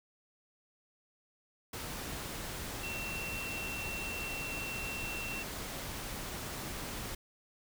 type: tone in noise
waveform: sine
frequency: 2709 Hz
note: E7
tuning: 47 cents sharp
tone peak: -39 dBFS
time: 2.83-5.43 s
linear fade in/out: 5 ms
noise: pink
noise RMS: -41 dBFS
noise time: 1.73-7.15 s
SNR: -1 dB
effects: none